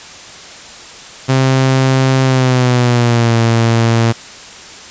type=tone with pitch glide; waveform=sawtooth; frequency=132.1 to 115 Hz; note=C3 to A#2; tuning=+17 to -23 cents; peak=-5 dBFS; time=1.28-4.13 s; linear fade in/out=20 ms; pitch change=-240 cents; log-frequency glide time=2.23-3.36 s; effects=white hiss -33 dBFS RMS until 4.9 s + resampled to 16000 Hz